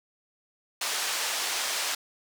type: band-pass noise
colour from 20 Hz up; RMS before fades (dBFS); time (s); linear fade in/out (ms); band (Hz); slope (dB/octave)
white; -30; 0.81-1.95; 5; 570 to 6900; 12
effects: none